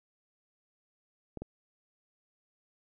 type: clicks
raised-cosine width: 2 ms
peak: -26 dBFS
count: 2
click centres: 1.373 / 1.42 s
effects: none